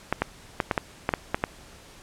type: clicks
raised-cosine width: 0.5 ms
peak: -7 dBFS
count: 9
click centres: 0.126 / 0.22 / 0.602 / 0.712 / 0.778 / 1.091 / 1.138 / 1.345 / 1.439 s
effects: pink hiss -49 dBFS RMS until 2.02 s + low-pass 10000 Hz 12 dB/octave